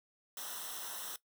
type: noise with comb filter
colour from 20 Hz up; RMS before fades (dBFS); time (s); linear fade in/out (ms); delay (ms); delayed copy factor
white; -43; 0.37-1.16; 2; 0.43; -0.8
effects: noise-tail reverb RT60 0.1 s tail -17 dB re dry